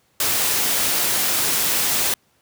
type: noise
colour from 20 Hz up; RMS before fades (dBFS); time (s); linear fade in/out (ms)
white; -20; 0.2-2.14; 2
effects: pink hiss -62 dBFS RMS until 2.41 s + high-pass 80 Hz 12 dB/octave